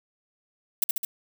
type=noise with echo; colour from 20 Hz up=violet; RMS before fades=-21 dBFS; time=0.82-0.84 s; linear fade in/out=2 ms; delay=70 ms; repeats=3; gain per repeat=-3 dB; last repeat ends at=1.05 s; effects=none